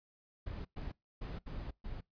brown noise bursts at uneven times, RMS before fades -42 dBFS, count 5, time 0.46-0.65 / 0.76-0.92 / 1.21-1.39 / 1.46-1.71 / 1.84-2.01 s, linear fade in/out 10 ms, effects noise-tail reverb RT60 0.2 s tail -24 dB re dry + resampled to 11025 Hz

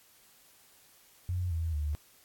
sine tone with pitch steps, 89.7 / 82 / 74.4 Hz, F2 / E2 / D2, +47 / -9 / +23 cents, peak -29 dBFS, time 1.29-1.95 s, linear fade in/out 0 ms, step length 220 ms, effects white hiss -61 dBFS RMS until 2.24 s + AAC 64 kbps

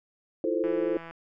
sine chord, F major seventh, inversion third, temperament equal with one note detuned, 326.2 / 349.2 / 440 / 523.3 Hz, E4 / F4 / A4 / C5, -18 / 0 / 0 / 0 cents, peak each -30 dBFS, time 0.44-0.97 s, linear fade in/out 2 ms
click train, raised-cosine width 0.5 ms, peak -28 dBFS, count 79, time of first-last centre 0.64-1.11 s, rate 166 Hz
effects none

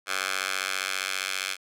10% pulse tone with high-pass filter sweep, 95 Hz, F#2, 46 cents sharp, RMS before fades -30 dBFS, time 0.06-1.57 s, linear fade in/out 50 ms, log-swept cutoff 1400 to 2200 Hz, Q 1.1, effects low-pass 12000 Hz 12 dB/octave

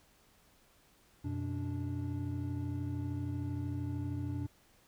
triangle tone cluster, 91.4 / 124.4 / 291 Hz, F#2 / B2 / D4, -21 / +13 / -16 cents, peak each -36 / -37 / -38 dBFS, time 1.24-4.47 s, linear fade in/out 10 ms, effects pink hiss -66 dBFS RMS until 4.87 s

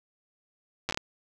slowing click train, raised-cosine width 0.2 ms, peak -12 dBFS, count 6, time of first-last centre 0.89-0.974 s, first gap 8 ms, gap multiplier 1.38, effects 8-bit

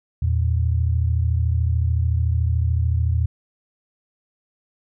sine tone pair together, 81.32 / 115 Hz, E2 / A#2, -23 / -23 cents, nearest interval tritone, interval 600 cents, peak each -18 / -22 dBFS, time 0.22-3.26 s, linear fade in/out 5 ms, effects none

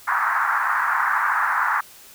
white band-pass noise, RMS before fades -21 dBFS, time 0.07-1.81 s, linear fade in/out 10 ms, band 870 to 1700 Hz, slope 48 dB/octave, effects white hiss -46 dBFS RMS until 2.14 s

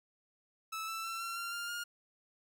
sawtooth tone with pitch steps, 1309 / 1326.5 / 1344.2 / 1362.2 / 1380.4 / 1398.9 / 1417.6 Hz, E6 / E6 / E6 / F6 / F6 / F6 / F6, -13 / +10 / +33 / -44 / -21 / +2 / +25 cents, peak -34 dBFS, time 0.72-1.84 s, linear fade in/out 10 ms, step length 160 ms, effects none

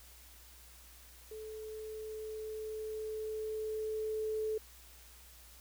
sine tone with level ramp, 434.3 Hz, A4, 23 cents flat, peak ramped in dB -43 to -32 dBFS, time 1.31-4.58 s, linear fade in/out 5 ms, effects added 60 Hz sine -58 dBFS peak until 5.6 s + white hiss -58 dBFS RMS until 5.6 s

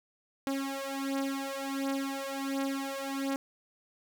sawtooth beating tone pair, 272.3 / 273.7 Hz, C#4 / C#4, -31 / -22 cents, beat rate 1.4 Hz, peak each -31 dBFS, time 0.47-3.36 s, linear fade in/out 0 ms, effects none

